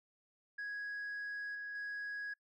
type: tone with level steps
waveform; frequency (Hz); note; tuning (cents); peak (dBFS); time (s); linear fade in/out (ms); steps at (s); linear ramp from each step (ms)
sine; 1661.2; G#6; 0; -37 / -40 / -37; 0.58-2.34; 10; 1.55 / 1.75; 2
effects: noise-tail reverb RT60 0.1 s tail -25 dB re dry + tanh soft clip ceiling -38 dBFS